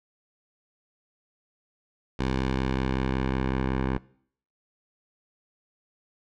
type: tone with low-pass filter sweep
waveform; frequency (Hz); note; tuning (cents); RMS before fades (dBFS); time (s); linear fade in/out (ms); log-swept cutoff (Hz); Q
10% pulse; 65.41; C2; 0; -27; 2.19-3.98; 5; 4400 to 1900; 0.82
effects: noise-tail reverb RT60 0.6 s tail -22 dB re dry